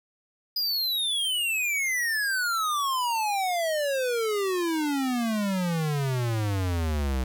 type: exponential sweep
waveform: square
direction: down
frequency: 4978 to 62.4 Hz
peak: -25 dBFS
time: 0.56-7.24 s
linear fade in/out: 5 ms
effects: 9-bit